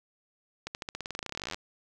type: accelerating click train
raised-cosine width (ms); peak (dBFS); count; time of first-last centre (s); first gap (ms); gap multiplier
0.2; -18; 27; 0.67-1.545; 79; 0.92
effects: none